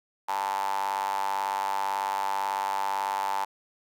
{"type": "tone with high-pass filter", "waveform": "sawtooth", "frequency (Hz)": 98.1, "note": "G2", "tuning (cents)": 2, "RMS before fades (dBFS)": -29, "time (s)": [0.28, 3.45], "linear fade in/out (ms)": 10, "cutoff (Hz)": 890, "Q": 9.3, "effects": []}